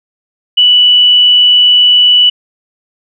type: tone with frequency modulation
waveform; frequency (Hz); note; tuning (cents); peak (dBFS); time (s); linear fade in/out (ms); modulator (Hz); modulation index
sine; 2960; F#7; 0; -3; 0.57-2.3; 10; 87.4; 0.24
effects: none